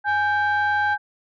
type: tone pair together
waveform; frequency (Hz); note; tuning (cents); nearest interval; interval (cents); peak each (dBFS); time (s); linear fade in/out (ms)
sine; 830.6 / 1568; G#5 / G6; 0 / 0; major seventh; 1100; -19; 0.04-0.98; 50
effects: tanh soft clip ceiling -15 dBFS